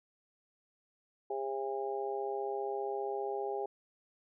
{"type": "harmonic tone", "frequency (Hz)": 135, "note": "C#3", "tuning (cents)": -45, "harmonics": [3, 4, 5, 6], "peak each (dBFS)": [-36, -43, -43, -39], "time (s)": [1.3, 3.66], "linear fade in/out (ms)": 5, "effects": []}